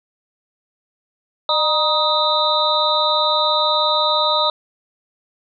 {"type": "tone cluster", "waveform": "sine", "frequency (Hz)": [606, 946, 1249, 3680, 3963], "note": ["D#5", "A#5", "D#6", "A#7", "B7"], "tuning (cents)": [-46, 25, 6, -23, 5], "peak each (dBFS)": -21, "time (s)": [1.49, 4.5], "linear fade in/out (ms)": 2, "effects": []}